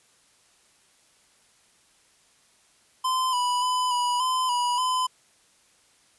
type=tone with pitch steps; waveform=square; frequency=1030 / 985 / 1005 / 978 / 1023 / 975 / 1017 Hz; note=C6 / B5 / B5 / B5 / C6 / B5 / C6; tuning=-28 / -5 / +30 / -17 / -39 / -23 / -50 cents; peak=-23 dBFS; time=3.04-5.07 s; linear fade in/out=10 ms; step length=290 ms; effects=white hiss -61 dBFS RMS until 6.18 s + resampled to 24000 Hz